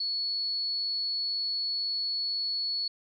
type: tone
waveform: sine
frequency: 4398 Hz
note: C#8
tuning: 14 cents flat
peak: -28 dBFS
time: 0-2.88 s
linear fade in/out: 5 ms
effects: none